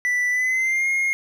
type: tone with pitch glide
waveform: triangle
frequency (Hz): 1975.5 to 2142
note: B6 to C7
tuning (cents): 0 to +40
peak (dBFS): -17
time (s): 0.05-1.13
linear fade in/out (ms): 0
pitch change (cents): +140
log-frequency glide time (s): 0.3-0.88
effects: none